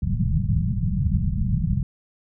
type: low-pass noise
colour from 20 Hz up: white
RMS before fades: -22 dBFS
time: 0.02-1.83 s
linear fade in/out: 2 ms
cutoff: 200 Hz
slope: 96 dB/octave
effects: none